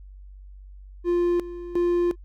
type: tone with tremolo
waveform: triangle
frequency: 349.2 Hz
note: F4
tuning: in tune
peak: -17 dBFS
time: 1.04-2.16 s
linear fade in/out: 50 ms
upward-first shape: square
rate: 1.4 Hz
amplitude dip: 80%
effects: added 48 Hz sine -41 dBFS peak until 2.24 s